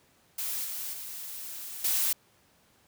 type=noise with level steps; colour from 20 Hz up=blue; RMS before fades=-33 / -36 / -40 / -27 dBFS; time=0.38-2.13 s; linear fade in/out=5 ms; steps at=0.64 / 0.93 / 1.84 s; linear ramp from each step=5 ms; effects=pink hiss -64 dBFS RMS until 2.87 s + high-pass 80 Hz 12 dB/octave